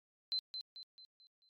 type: tone with echo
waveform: sine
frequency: 4075 Hz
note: C8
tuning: 47 cents flat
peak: -33 dBFS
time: 0.32-0.39 s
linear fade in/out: 0 ms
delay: 220 ms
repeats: 5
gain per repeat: -7 dB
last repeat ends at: 1.49 s
effects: MP3 64 kbps